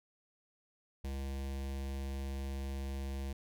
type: tone with notch filter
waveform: square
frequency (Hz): 68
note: C#2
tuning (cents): -33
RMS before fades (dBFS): -39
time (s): 1.04-3.33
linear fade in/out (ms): 5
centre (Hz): 1300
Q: 1.8
effects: none